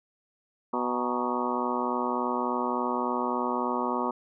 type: harmonic tone with a mistuned harmonic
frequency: 123.47 Hz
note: B2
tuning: in tune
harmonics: 2 / 3 / 4 / 5 / 6 / 7 / 8 / 9 / 10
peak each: -32 / -34 / -36 / -38 / -38 / -36 / -32 / -33 / -38 dBFS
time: 0.73-4.11 s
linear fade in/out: 5 ms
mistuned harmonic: 8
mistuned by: -78 cents
effects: none